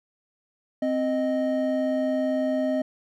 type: tone pair together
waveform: triangle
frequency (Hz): 261.1 / 621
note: C4 / D#5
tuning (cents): -3 / -3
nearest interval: octave + minor third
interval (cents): 1500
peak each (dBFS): -23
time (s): 0.82-2.82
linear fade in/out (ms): 5
effects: none